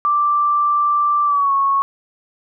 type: tone with pitch glide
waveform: sine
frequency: 1174.7 to 1102.4 Hz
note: D6 to C#6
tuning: 0 to -10 cents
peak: -13 dBFS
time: 0.05-1.82 s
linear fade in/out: 0 ms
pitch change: -110 cents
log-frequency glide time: 1.25-1.52 s
effects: none